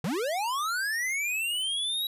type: linear sweep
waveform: square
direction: up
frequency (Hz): 135.6 to 3884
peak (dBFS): -28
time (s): 0.04-2.07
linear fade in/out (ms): 2
effects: resampled to 32000 Hz